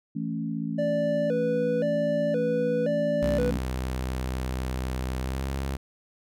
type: chord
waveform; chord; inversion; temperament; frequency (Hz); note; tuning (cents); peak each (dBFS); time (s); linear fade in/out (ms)
sine; A major; second; equal; 164.81 / 220 / 277.2; E3 / A3 / C#4; 0 / 0 / 0; -32 / -31 / -33; 0.15-3.58; 10
type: tone with vibrato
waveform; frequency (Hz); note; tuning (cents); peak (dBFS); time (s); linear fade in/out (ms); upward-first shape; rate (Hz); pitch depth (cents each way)
triangle; 537; C5; +45; -22; 0.78-3.51; 10; square; 0.96; 150
type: tone with pitch glide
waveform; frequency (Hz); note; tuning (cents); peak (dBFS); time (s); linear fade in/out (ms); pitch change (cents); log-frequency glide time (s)
sawtooth; 64 to 67.49; C2 to C#2; -38 to -46; -24; 3.22-5.77; 10; +92; 5.19-5.48
effects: none